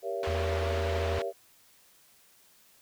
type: chord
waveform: sine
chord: G diminished seventh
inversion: none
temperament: just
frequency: 392 / 470.4 / 564.5 / 677.4 Hz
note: G4 / Bb4 / Db5 / Fb5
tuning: 0 / +16 / +31 / +47 cents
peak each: -36 dBFS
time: 0.02-1.33 s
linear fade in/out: 50 ms
type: band-pass noise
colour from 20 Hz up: pink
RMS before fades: -38 dBFS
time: 0.23-1.22 s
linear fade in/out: 2 ms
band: 400 to 3200 Hz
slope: 12 dB/octave
type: tone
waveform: triangle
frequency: 82.41 Hz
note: E2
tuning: in tune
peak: -28 dBFS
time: 0.27-1.19 s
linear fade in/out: 5 ms
effects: white hiss -61 dBFS RMS until 2.81 s